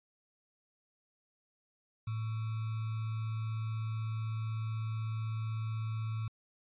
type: tone with sample-and-hold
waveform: sine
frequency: 110.5 Hz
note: A2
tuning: 8 cents sharp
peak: -33 dBFS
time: 2.07-6.28 s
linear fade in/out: 5 ms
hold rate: 1225 Hz
effects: resampled to 8000 Hz